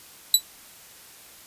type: tone with exponential decay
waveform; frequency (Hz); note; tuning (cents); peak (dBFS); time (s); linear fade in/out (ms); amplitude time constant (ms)
20% pulse; 3951; B7; 0; -3; 0.34-0.42; 2; 16
effects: white hiss -48 dBFS RMS until 1.46 s + resampled to 32000 Hz